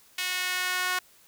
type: tone with high-pass filter sweep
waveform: sawtooth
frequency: 365.4 Hz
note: F#4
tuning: 22 cents flat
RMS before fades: -29 dBFS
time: 0.18-0.99 s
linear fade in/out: 5 ms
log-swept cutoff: 2400 to 1300 Hz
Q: 1.5
effects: white hiss -58 dBFS RMS until 1.27 s